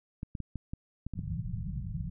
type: clicks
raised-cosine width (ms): 5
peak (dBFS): -24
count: 8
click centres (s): 0.231 / 0.352 / 0.403 / 0.557 / 0.735 / 1.066 / 1.137 / 1.191
type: low-pass noise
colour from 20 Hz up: white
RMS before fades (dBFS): -36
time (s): 1.15-2.1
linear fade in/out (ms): 10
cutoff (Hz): 190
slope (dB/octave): 96
effects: none